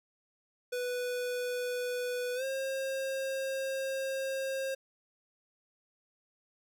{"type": "tone with pitch glide", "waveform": "square", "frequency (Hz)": [493.9, 535.5], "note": ["B4", "C5"], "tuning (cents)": [0, 40], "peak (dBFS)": -33, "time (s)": [0.72, 4.75], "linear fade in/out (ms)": 10, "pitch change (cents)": 140, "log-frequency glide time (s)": [2.35, 2.44], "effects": []}